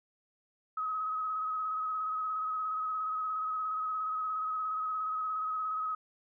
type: tone with vibrato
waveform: sine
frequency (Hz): 1272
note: D#6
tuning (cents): +38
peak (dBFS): -31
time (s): 0.77-5.95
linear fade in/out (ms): 5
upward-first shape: square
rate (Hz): 17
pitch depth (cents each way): 19
effects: none